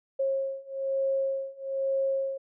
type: beating tone pair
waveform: sine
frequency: 540 / 541.1 Hz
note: C#5 / C#5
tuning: -45 / -42 cents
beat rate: 1.1 Hz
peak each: -30 / -29 dBFS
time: 0.19-2.38 s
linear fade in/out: 10 ms
effects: none